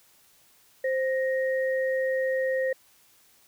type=tone pair together; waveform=sine; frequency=523.7 / 1869 Hz; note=C5 / A#6; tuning=+1 / +4 cents; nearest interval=octave + minor seventh; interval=2203 cents; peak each=-24 / -32 dBFS; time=0.84-2.73 s; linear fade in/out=5 ms; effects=white hiss -60 dBFS RMS until 3.47 s